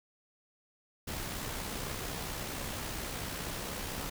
pink noise with amplitude modulation, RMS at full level -37 dBFS, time 1.07-4.1 s, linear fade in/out 10 ms, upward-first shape sine, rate 64.3 Hz, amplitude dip 35%, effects none

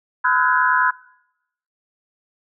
sine tone cluster, 1011 / 1286 / 1444 / 1513 / 1665 Hz, B5 / E6 / F#6 / F#6 / G#6, +40 / -43 / -43 / +38 / +4 cents, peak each -18 / -24 / -21 / -22 / -22 dBFS, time 0.24-0.91 s, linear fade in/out 10 ms, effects noise-tail reverb RT60 0.8 s tail -21 dB re dry

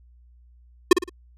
square tone with echo, 359.3 Hz, F4, 49 cents sharp, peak -8 dBFS, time 0.91-0.93 s, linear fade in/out 5 ms, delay 55 ms, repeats 3, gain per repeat -9 dB, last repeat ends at 1.095 s, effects added 60 Hz sine -50 dBFS peak until 1.37 s + low-pass 11000 Hz 12 dB/octave

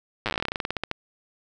slowing click train, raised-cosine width 0.3 ms, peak -10 dBFS, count 22, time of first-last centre 0.26-0.914 s, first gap 8 ms, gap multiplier 1.12, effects none

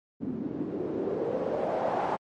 white noise with low-pass filter sweep, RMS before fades -30 dBFS, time 0.2-2.17 s, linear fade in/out 20 ms, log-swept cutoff 240 to 840 Hz, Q 3.1, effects high-pass 150 Hz 12 dB/octave + MP3 48 kbps

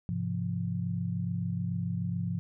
sine chord, F minor, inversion first, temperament equal with one note detuned, 103.83 / 130.81 / 173.21 Hz, Ab2 / C3 / F3, 0 / 0 / -14 cents, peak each -34 / -36 / -32 dBFS, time 0.09-2.39 s, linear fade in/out 0 ms, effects none

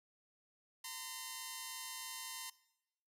5% pulse tone pair together, 916.8 / 1026 Hz, A#5 / C6, -29 / -34 cents, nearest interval major second, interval 195 cents, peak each -36 / -34 dBFS, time 0.84-2.5 s, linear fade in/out 5 ms, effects noise-tail reverb RT60 0.9 s tail -20 dB re dry

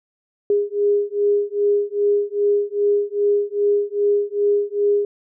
sine beating tone pair, 408.1 / 410.6 Hz, G#4 / G#4, -30 / -20 cents, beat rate 2.5 Hz, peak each -19 dBFS, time 0.5-5.05 s, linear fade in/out 2 ms, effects none

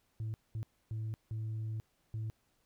sine tone bursts at uneven times, 110 Hz, A2, in tune, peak -33 dBFS, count 5, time 0.2-0.34 / 0.55-0.63 / 0.91-1.14 / 1.31-1.8 / 2.14-2.3 s, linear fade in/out 0 ms, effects tanh soft clip ceiling -34 dBFS + pink hiss -75 dBFS RMS until 2.65 s

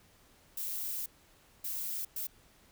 violet noise bursts at uneven times, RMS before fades -37 dBFS, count 3, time 0.57-1.06 / 1.64-2.05 / 2.16-2.27 s, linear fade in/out 5 ms, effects pink hiss -63 dBFS RMS until 2.71 s

